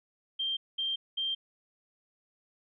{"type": "tone bursts", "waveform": "sine", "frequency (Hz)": 3169, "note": "G7", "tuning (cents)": 18, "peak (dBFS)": -29, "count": 3, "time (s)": [0.39, 1.35], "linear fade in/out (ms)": 10, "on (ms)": 180, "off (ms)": 210, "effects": []}